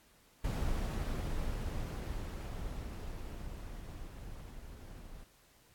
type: noise with level ramp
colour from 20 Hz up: brown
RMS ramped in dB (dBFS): -33 to -50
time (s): 0.44-5.24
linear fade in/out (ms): 5
effects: pink hiss -65 dBFS RMS until 5.74 s + AAC 64 kbps